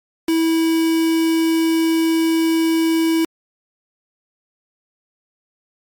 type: tone with quantisation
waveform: triangle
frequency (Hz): 326.2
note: E4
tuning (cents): -18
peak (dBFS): -12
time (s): 0.28-3.25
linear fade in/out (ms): 5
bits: 4
effects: MP3 96 kbps